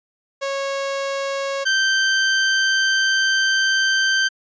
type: tone pair in turn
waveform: sawtooth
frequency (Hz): 550 / 1559.5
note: C#5 / G6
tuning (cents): -14 / -9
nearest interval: octave + tritone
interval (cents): 1805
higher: second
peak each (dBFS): -18 / -12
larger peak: second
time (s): 0.41-1.65 / 1.65-4.29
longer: second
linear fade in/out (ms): 20
effects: resampled to 16000 Hz